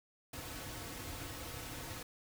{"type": "noise with comb filter", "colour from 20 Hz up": "pink", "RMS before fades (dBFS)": -45, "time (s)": [0.33, 2.03], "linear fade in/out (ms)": 5, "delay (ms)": 5, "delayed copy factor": -0.6, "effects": []}